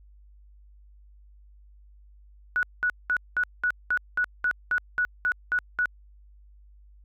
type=tone bursts; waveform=sine; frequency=1470 Hz; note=F#6; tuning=12 cents flat; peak=-21 dBFS; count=13; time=2.56-5.857 s; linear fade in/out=0 ms; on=69 ms; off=200 ms; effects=added 50 Hz sine -50 dBFS peak until 7.04 s